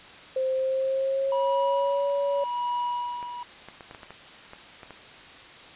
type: tone with pitch glide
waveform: sine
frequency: 523.3 to 564.1 Hz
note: C5 to C#5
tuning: 0 to +30 cents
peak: -23 dBFS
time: 0.36-2.44 s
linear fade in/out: 5 ms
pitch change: +130 cents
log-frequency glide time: 0.54-2.07 s
type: tone with tremolo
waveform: triangle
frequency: 970 Hz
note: B5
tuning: 31 cents flat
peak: -23 dBFS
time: 1.32-3.43 s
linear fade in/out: 2 ms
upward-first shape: sine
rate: 0.87 Hz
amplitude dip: 65%
type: clicks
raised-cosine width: 0.5 ms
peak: -27 dBFS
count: 10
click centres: 3.228 / 3.686 / 3.808 / 3.911 / 3.948 / 4.032 / 4.106 / 4.534 / 4.832 / 4.907 s
effects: white hiss -46 dBFS RMS until 5.75 s + resampled to 8000 Hz